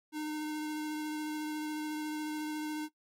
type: tone with vibrato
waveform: square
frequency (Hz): 305.3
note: D#4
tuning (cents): -33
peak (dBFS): -35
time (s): 0.12-2.89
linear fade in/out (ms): 50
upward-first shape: triangle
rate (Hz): 14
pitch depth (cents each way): 13
effects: noise-tail reverb RT60 0.1 s tail -18 dB re dry + MP3 64 kbps